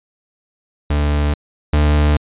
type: tone pair in turn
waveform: 40% pulse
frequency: 73.42 / 74.32 Hz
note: D2 / D2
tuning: 0 / +21 cents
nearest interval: unison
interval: 21 cents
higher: second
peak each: -13 / -10 dBFS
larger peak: second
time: 0.9-1.34 / 1.73-2.17 s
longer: neither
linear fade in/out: 5 ms
effects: resampled to 8000 Hz